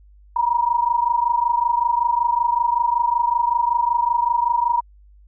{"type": "tone pair together", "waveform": "sine", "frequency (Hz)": [940, 965.3], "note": ["A#5", "B5"], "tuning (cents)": [14, -40], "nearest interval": "unison", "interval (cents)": 46, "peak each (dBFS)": -19, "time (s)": [0.36, 4.81], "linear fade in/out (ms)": 5, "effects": ["added 50 Hz sine -46 dBFS peak until 5.27 s"]}